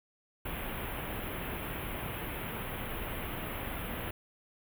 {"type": "band-stop noise", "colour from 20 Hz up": "pink", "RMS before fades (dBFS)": -38, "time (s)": [0.45, 4.11], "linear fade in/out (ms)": 5, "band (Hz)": [3200, 11000], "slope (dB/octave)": 48, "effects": []}